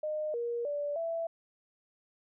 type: tone with pitch steps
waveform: sine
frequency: 612 / 472.9 / 581 / 664 Hz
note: D#5 / A#4 / D5 / E5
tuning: -29 / +25 / -19 / +12 cents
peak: -31 dBFS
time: 0.03-1.27 s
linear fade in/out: 5 ms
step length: 310 ms
effects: none